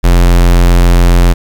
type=tone; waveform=square; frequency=43.65 Hz; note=F1; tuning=in tune; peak=-4 dBFS; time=0.03-1.34 s; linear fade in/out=20 ms; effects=7-bit